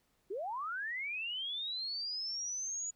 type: linear sweep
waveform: sine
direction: up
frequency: 349.2 to 6910 Hz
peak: -36 dBFS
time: 0.3-2.91 s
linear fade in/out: 10 ms
effects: pink hiss -75 dBFS RMS until 2.95 s